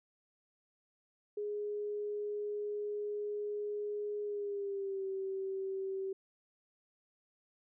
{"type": "tone with pitch glide", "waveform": "sine", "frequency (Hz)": [415.3, 385.3], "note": ["G#4", "G4"], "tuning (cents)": [0, -30], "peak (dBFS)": -35, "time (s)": [1.37, 6.13], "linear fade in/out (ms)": 5, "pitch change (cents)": -130, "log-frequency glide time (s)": [4.23, 5.05], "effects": []}